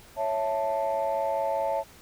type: chord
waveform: sine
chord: A major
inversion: first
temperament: equal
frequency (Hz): 554.4 / 659.3 / 880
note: C#5 / E5 / A5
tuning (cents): 0 / 0 / 0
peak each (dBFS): -28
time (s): 0.16-1.84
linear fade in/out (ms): 50
effects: tanh soft clip ceiling -19 dBFS + pink hiss -52 dBFS RMS until 2.01 s